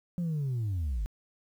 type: linear sweep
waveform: sine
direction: down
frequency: 178.8 to 45.34 Hz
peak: -26 dBFS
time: 0.18-1.06 s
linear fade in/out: 0 ms
effects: tanh soft clip ceiling -27 dBFS + 10-bit